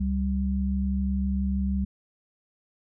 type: tone pair together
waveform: sine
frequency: 69.08 / 195.2 Hz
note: C#2 / G3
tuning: -5 / -7 cents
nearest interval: octave + tritone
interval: 1798 cents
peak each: -26 dBFS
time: 0-1.85 s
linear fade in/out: 10 ms
effects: none